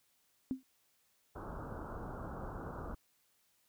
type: tone with exponential decay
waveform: sine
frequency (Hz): 261.6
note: C4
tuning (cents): 0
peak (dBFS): -29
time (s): 0.51-0.63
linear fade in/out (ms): 0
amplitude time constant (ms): 26
type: low-pass noise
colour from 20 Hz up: pink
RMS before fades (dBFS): -44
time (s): 1.35-2.95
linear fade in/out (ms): 10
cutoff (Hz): 1500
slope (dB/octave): 96
effects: white hiss -74 dBFS RMS until 3.68 s